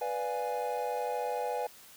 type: chord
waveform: triangle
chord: B diminished seventh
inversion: none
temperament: equal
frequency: 493.9 / 587.3 / 698.5 / 830.6 Hz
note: B4 / D5 / F5 / Ab5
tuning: 0 / 0 / 0 / 0 cents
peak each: -33 / -37 / -37 / -33 dBFS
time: 0.01-1.67 s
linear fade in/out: 5 ms
effects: white hiss -54 dBFS RMS until 1.96 s

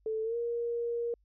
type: tone with pitch glide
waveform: sine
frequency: 439.4 to 470.9 Hz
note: A4 to A#4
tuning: -2 to +18 cents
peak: -30 dBFS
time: 0.06-1.14 s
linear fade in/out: 2 ms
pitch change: +120 cents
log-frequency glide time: 0.23-0.36 s
effects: added 50 Hz sine -65 dBFS peak until 1.24 s

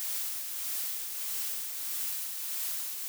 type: noise with tremolo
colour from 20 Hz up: blue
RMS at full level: -33 dBFS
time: 0-3.08 s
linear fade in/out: 0 ms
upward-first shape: triangle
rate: 1.6 Hz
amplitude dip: 45%
effects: none

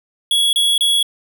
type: tone bursts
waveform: square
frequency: 3352 Hz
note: G#7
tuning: 15 cents sharp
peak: -13 dBFS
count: 3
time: 0.31-1.028 s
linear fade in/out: 2 ms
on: 220 ms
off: 29 ms
effects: none

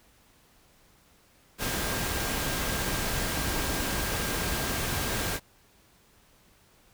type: tone in noise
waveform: sine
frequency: 1600 Hz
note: G6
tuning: 35 cents sharp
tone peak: -40 dBFS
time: 1.58-5.4 s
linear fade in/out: 50 ms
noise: pink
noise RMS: -30 dBFS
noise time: 1.58-5.4 s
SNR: -13 dB
effects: pink hiss -61 dBFS RMS until 6.93 s

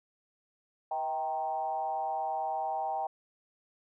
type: tone with frequency modulation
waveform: sine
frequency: 784 Hz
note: G5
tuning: in tune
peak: -30 dBFS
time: 0.91-3.07 s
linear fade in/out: 5 ms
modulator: 145 Hz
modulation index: 0.88
effects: none

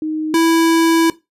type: tone pair in turn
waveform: sine / square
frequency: 311.1 / 329.3 Hz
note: D#4 / E4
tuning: 0 / -2 cents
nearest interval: minor second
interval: 98 cents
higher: second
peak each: -18 / -11 dBFS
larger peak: second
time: 0.02-0.34 / 0.34-1.1 s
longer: second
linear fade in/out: 2 ms
effects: noise-tail reverb RT60 0.2 s tail -17 dB re dry + resampled to 32000 Hz

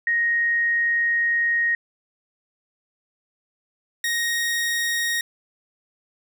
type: tone pair in turn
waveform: sine / sawtooth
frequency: 1871 / 1871 Hz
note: A#6 / A#6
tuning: +6 / +6 cents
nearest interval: unison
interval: 0 cents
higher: neither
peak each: -18 dBFS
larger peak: neither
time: 0.07-1.75 / 4.04-5.21 s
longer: first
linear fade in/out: 2 ms
effects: none

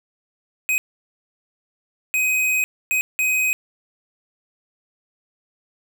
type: tone bursts at uneven times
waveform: square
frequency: 2516 Hz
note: D#7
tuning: 19 cents sharp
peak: -18 dBFS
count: 4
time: 0.69-0.78 / 2.14-2.64 / 2.91-3.01 / 3.19-3.53 s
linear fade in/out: 0 ms
effects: none

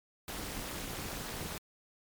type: noise with amplitude modulation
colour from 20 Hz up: pink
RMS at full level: -36 dBFS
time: 0.28-1.58 s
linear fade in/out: 2 ms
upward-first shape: sine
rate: 246 Hz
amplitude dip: 95%
effects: MP3 96 kbps

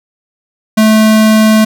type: tone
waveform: square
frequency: 217.5 Hz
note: A3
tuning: 20 cents flat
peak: -5 dBFS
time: 0.77-1.65 s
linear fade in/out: 10 ms
effects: none

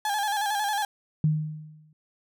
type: tone with vibrato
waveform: 35% pulse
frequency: 829 Hz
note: G#5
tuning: 3 cents flat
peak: -23 dBFS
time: 0.05-0.85 s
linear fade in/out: 2 ms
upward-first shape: square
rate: 11 Hz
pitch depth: 53 cents each way
type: tone with exponential decay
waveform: sine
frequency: 154.1 Hz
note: D#3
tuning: 16 cents flat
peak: -17 dBFS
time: 1.24-1.93 s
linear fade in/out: 2 ms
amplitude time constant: 150 ms
effects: none

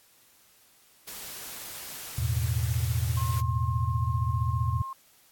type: noise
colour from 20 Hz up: white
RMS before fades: -40 dBFS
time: 1.07-3.41 s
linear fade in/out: 10 ms
type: chord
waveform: sine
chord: E suspended fourth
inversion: none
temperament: equal with one note detuned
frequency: 82.41 / 108.3 / 123.47 Hz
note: E2 / A2 / B2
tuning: 0 / -27 / 0 cents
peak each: -29 dBFS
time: 2.18-4.82 s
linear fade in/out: 5 ms
type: tone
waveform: sine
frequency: 1067 Hz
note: C6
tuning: 34 cents sharp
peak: -34 dBFS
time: 3.17-4.93 s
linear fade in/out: 2 ms
effects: white hiss -60 dBFS RMS until 5.31 s + AAC 64 kbps

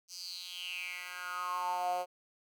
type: tone with high-pass filter sweep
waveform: 10% pulse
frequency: 179.6 Hz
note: F3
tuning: 49 cents sharp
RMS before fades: -38 dBFS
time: 0.08-2.06 s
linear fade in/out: 50 ms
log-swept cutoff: 5600 to 590 Hz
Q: 6.9
effects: none

